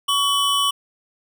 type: tone pair together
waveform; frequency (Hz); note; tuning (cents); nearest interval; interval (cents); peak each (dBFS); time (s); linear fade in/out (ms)
square; 1125 / 3000; C#6 / F#7; +25 / +23; octave + perfect fourth; 1698; -21 / -20; 0.08-0.71; 10
effects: none